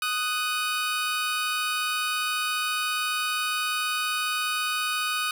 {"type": "tone pair together", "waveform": "20% pulse", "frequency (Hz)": [1244.5, 1490.2], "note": ["D#6", "F#6"], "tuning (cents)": [0, 12], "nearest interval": "minor third", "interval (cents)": 312, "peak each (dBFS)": [-22, -25], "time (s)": [0.02, 5.31], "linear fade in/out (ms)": 2, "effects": []}